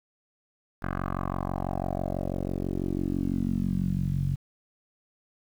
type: tone with low-pass filter sweep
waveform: 10% pulse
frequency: 46.07 Hz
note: F#1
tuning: 7 cents flat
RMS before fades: -29 dBFS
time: 0.82-4.36 s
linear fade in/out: 10 ms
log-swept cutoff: 1500 to 130 Hz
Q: 3.4
effects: 9-bit